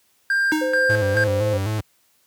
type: tone with tremolo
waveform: triangle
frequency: 1593 Hz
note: G6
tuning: 27 cents sharp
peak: -15 dBFS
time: 0.3-1.24 s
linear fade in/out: 2 ms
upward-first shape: square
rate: 2.3 Hz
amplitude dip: 75%
type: tone with exponential decay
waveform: square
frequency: 310 Hz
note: D#4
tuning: 6 cents flat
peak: -17 dBFS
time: 0.52-1.03 s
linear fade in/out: 2 ms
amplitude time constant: 110 ms
type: tone with pitch glide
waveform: sine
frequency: 517 to 521.5 Hz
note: C5 to C5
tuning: -21 to -6 cents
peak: -20 dBFS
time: 0.61-1.58 s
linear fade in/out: 10 ms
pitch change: +15 cents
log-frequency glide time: 1.17-1.37 s
type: tone with vibrato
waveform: 45% pulse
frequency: 102.4 Hz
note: G#2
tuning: 24 cents flat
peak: -21 dBFS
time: 0.89-1.81 s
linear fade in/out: 10 ms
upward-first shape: square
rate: 3.9 Hz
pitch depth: 95 cents each way
effects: white hiss -62 dBFS RMS until 2.26 s + high-pass 60 Hz 12 dB/octave